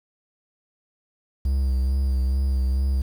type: tone with vibrato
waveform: triangle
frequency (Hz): 66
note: C2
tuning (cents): +16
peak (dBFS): -17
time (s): 1.45-3.02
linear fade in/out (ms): 5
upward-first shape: sine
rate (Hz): 2.3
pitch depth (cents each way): 40
effects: 8-bit